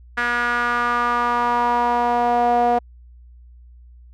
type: tone with band-pass filter sweep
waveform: sawtooth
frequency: 240.4 Hz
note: B3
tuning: 46 cents flat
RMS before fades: -19 dBFS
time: 0.17-2.79 s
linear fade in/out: 10 ms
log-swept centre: 1600 to 670 Hz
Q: 4
effects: added 60 Hz sine -42 dBFS peak until 4.13 s